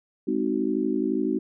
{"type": "chord", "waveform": "sine", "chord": "Ab dominant seventh", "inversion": "none", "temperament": "just", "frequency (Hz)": [207.7, 259.6, 311.5, 373.8], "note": ["Ab3", "C4", "Eb4", "Gb4"], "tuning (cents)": [0, -13, 2, 18], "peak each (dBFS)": [-30, -27, -27, -28], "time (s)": [0.27, 1.39], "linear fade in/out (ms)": 10, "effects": []}